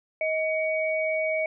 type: tone pair together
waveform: sine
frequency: 632 / 2252 Hz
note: D#5 / C#7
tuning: +27 / +27 cents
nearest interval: octave + minor seventh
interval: 2200 cents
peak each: -25 / -28 dBFS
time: 0.21-1.46 s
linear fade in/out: 2 ms
effects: none